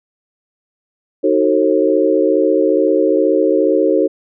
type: chord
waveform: sine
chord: D# diminished seventh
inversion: none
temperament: just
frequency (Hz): 311.1 / 373.4 / 448 / 537.6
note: D#4 / F#4 / A4 / C5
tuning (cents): 0 / +16 / +31 / +47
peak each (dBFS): -16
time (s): 1.23-4.08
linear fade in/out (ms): 20
effects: none